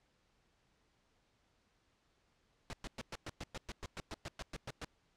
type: noise bursts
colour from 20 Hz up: pink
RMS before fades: -43 dBFS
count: 16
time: 2.7-4.846 s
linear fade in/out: 0 ms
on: 31 ms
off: 110 ms
effects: pink hiss -75 dBFS RMS until 5.16 s + low-pass 6000 Hz 12 dB/octave